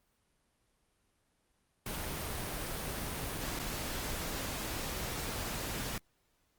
pink noise with dropouts, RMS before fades -38 dBFS, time 1.86-5.98 s, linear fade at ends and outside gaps 2 ms, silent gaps 3.591-3.596 s, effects pink hiss -75 dBFS RMS until 6.58 s + Opus 32 kbps

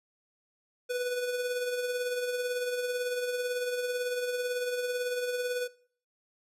square tone with tremolo, 493.9 Hz, B4, in tune, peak -28 dBFS, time 0.89-5.68 s, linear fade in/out 20 ms, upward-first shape triangle, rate 18 Hz, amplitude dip 45%, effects noise-tail reverb RT60 0.5 s tail -20 dB re dry + resampled to 32000 Hz

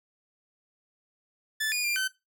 sawtooth tone with pitch steps, 1748 / 2447 / 2391 / 1532 Hz, A6 / D#7 / D7 / G6, -12 / -29 / +30 / -40 cents, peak -23 dBFS, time 1.6-2.08 s, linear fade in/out 10 ms, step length 120 ms, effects noise-tail reverb RT60 0.2 s tail -17 dB re dry

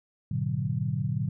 sine chord, G# half-diminished seventh, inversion none, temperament equal with one note detuned, 103.83 / 121.28 / 146.83 / 185 Hz, G#2 / B2 / D3 / F#3, 0 / -31 / 0 / 0 cents, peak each -34 / -30 / -30 / -34 dBFS, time 0.31-1.29 s, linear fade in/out 5 ms, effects none

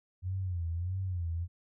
sine tone with vibrato, 89 Hz, F2, 33 cents sharp, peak -31 dBFS, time 0.22-1.48 s, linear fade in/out 50 ms, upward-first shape sine, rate 1.6 Hz, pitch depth 120 cents each way, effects none

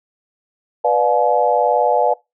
sine chord, B diminished seventh, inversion none, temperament just, 493.9 / 592.7 / 711.2 / 853.4 Hz, B4 / D5 / F5 / Ab5, 0 / +16 / +31 / +47 cents, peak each -18 dBFS, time 0.84-2.14 s, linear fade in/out 10 ms, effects noise-tail reverb RT60 0.2 s tail -22 dB re dry

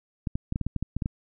clicks, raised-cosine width 5 ms, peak -15 dBFS, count 11, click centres 0.272 / 0.355 / 0.524 / 0.559 / 0.613 / 0.666 / 0.763 / 0.826 / 0.966 / 1.022 / 1.059 s, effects none

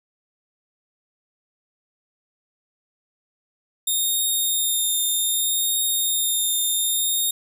5% pulse tone with vibrato, 3673 Hz, A#7, 26 cents flat, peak -13 dBFS, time 3.87-7.31 s, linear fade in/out 5 ms, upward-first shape triangle, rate 0.64 Hz, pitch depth 20 cents each way, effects none

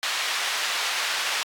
white band-pass noise, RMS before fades -27 dBFS, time 0.03-1.43 s, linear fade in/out 0 ms, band 920 to 3900 Hz, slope 12 dB/octave, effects AAC 64 kbps

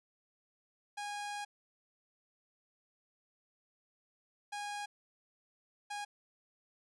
sawtooth tone bursts at uneven times, 822 Hz, G#5, 18 cents flat, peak -35 dBFS, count 3, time 0.97-1.45 / 4.52-4.86 / 5.9-6.05 s, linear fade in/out 10 ms, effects resampled to 24000 Hz

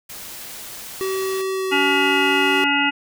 white noise, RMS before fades -35 dBFS, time 0.09-1.42 s, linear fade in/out 10 ms
square tone with pitch glide, 381.8 to 379.2 Hz, G4 to F#4, -46 to +43 cents, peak -22 dBFS, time 1.01-2.64 s, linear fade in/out 0 ms, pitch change -11 cents, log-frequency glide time 1.52-1.67 s
harmonic tone, 284 Hz, C#4, 42 cents sharp, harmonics 1 / 3 / 5 / 7 / 9 / 10, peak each -23 / -23 / -23 / -23 / -23 / -23 dBFS, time 1.71-2.91 s, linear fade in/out 20 ms
effects none

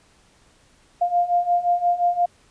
sine beating tone pair, 698.5 / 704.2 Hz, F5 / F5, 0 / +14 cents, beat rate 5.7 Hz, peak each -22 / -19 dBFS, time 1.01-2.26 s, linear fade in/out 10 ms, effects pink hiss -57 dBFS RMS until 2.5 s + resampled to 22050 Hz

